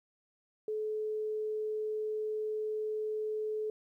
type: tone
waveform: sine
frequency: 430.1 Hz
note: A4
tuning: 39 cents flat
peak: -32 dBFS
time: 0.68-3.7 s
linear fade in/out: 2 ms
effects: 12-bit